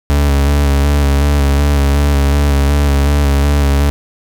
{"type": "tone with vibrato", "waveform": "40% pulse", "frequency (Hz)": 71, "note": "C#2", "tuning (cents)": 42, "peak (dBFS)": -8, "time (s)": [0.1, 3.9], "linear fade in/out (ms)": 0, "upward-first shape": "square", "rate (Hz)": 2.7, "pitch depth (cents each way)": 24, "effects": []}